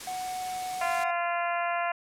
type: noise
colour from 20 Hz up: white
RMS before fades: -40 dBFS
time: 0-1.04 s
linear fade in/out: 5 ms
type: tone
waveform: triangle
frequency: 739 Hz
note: F#5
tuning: 2 cents flat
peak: -30 dBFS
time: 0.07-1.11 s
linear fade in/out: 5 ms
type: harmonic tone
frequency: 345.2 Hz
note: F4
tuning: 20 cents flat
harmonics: 2 / 3 / 4 / 5 / 6 / 7 / 8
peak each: -29 / -33 / -35 / -37 / -39 / -40 / -41 dBFS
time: 0.81-1.92 s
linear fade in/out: 5 ms
effects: low-pass 10000 Hz 12 dB/octave